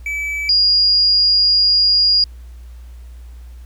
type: tone pair in turn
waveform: triangle / sine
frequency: 2300 / 4852 Hz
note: D7 / D#8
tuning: -37 / -44 cents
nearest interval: octave + minor second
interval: 1293 cents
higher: second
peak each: -18 / -10 dBFS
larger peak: second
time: 0.06-0.49 / 0.49-2.24 s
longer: second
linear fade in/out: 2 ms
effects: added 60 Hz sine -33 dBFS peak until 3.65 s + pink hiss -54 dBFS RMS until 3.65 s